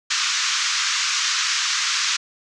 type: band-pass noise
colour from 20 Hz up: white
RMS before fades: -22 dBFS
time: 0.1-2.17 s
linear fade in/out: 10 ms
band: 1100 to 6700 Hz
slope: 48 dB/octave
effects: none